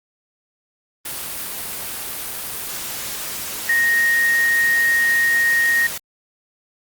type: tone in noise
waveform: sine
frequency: 1864.7 Hz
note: A#6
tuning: in tune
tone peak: -14 dBFS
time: 3.69-5.87 s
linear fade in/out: 5 ms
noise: white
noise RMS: -28 dBFS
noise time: 1.05-5.98 s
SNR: +11 dB
effects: Opus 32 kbps